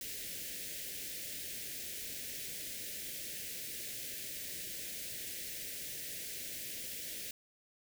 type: band-stop noise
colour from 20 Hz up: white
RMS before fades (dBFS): -43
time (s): 0.01-7.31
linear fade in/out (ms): 2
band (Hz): 610 to 1700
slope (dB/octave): 48
effects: none